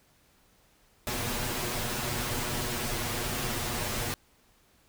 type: noise with comb filter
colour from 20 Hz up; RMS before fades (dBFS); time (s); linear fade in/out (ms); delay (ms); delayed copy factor
pink; -32; 1.07-4.14; 0; 8.3; +1
effects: pink hiss -64 dBFS RMS until 4.88 s